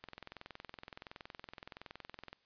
click train, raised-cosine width 0.3 ms, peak -30 dBFS, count 50, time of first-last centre 0.04-2.33 s, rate 21.4 Hz, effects white hiss -73 dBFS RMS until 2.45 s + resampled to 11025 Hz

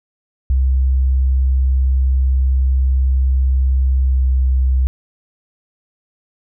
sine tone with pitch glide, 65.41 to 64.7 Hz, C2 to C2, 0 to -19 cents, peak -11 dBFS, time 0.5-4.87 s, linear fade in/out 0 ms, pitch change -19 cents, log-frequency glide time 4.04-4.24 s, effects none

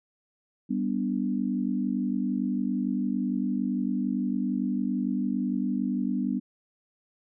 sine chord, G major, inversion none, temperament equal, 196 / 246.9 / 293.7 Hz, G3 / B3 / D4, 0 / 0 / 0 cents, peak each -29 / -28 / -32 dBFS, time 0.69-6.4 s, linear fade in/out 20 ms, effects none

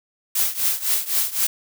blue noise with tremolo, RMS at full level -18 dBFS, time 0.35-1.47 s, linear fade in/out 5 ms, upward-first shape triangle, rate 3.9 Hz, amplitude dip 90%, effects none

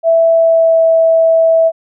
sine tone with pitch glide, 660 to 653.9 Hz, E5 to E5, +2 to -14 cents, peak -6 dBFS, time 0.03-1.72 s, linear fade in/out 50 ms, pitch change -16 cents, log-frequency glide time 0.32-0.82 s, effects none

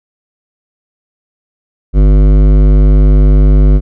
sine tone with hard clipping, 49.95 Hz, G1, 33 cents sharp, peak -5 dBFS, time 1.93-3.81 s, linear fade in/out 50 ms, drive 15 dB, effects none

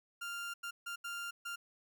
30% pulse tone bursts at uneven times, 1395 Hz, F6, 2 cents flat, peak -37 dBFS, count 5, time 0.21-0.54 / 0.63-0.71 / 0.86-0.96 / 1.04-1.31 / 1.45-1.56 s, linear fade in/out 10 ms, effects none

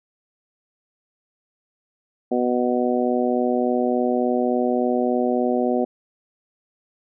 harmonic tone, 123.47 Hz, B2, in tune, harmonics 2 / 3 / 4 / 5 / 6, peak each -22 / -24 / -25 / -26 / -27 dBFS, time 2.31-5.85 s, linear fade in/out 10 ms, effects none

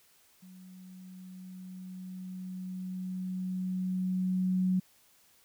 sine tone with level ramp, 185 Hz, F#3, in tune, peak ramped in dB -49 to -24 dBFS, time 0.42-4.8 s, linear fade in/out 10 ms, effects white hiss -64 dBFS RMS until 5.44 s

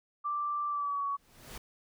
sine tone with pitch glide, 1174.7 to 1124.2 Hz, D6 to C#6, 0 to +24 cents, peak -30 dBFS, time 0.24-1.17 s, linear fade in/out 20 ms, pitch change -76 cents, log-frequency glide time 0.68-1.04 s
pink noise with exponential growth, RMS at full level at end -42 dBFS, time 1.02-1.58 s, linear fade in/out 5 ms, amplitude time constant 120 ms
effects none

